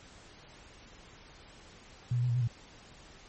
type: tone with pitch steps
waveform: sine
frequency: 122.3 / 120.9 / 124.2 / 118.8 / 125.5 / 116.6 Hz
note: B2 / B2 / B2 / A#2 / B2 / A#2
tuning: -16 / -36 / +10 / +33 / +28 / +1 cents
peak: -26 dBFS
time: 2.11-2.476 s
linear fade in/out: 5 ms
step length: 61 ms
effects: pink hiss -54 dBFS RMS until 3.28 s + MP3 32 kbps